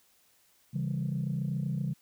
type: chord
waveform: sine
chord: C# diminished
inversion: none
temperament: just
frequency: 138.59 / 166.31 / 199.57 Hz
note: C#3 / E3 / G3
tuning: 0 / +16 / +31 cents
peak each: -31 / -33 / -35 dBFS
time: 0.73-1.94 s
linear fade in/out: 20 ms
effects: tanh soft clip ceiling -23 dBFS + white hiss -66 dBFS RMS until 2.01 s